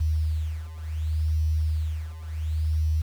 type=beating tone pair; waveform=sine; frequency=77.78 / 78.47 Hz; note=D#2 / D#2; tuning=0 / +15 cents; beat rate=0.69 Hz; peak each=-28 / -25 dBFS; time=0-3.02 s; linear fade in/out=10 ms; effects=8-bit